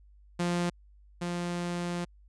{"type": "tone pair in turn", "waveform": "sawtooth", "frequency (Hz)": [174.61, 174.61], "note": ["F3", "F3"], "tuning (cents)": [0, 0], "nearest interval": "unison", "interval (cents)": 0, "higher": "neither", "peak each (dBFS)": [-23, -27], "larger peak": "first", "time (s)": [[0.39, 0.7], [1.21, 2.05]], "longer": "second", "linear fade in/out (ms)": 10, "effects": ["added 50 Hz sine -54 dBFS peak until 2.28 s", "resampled to 22050 Hz"]}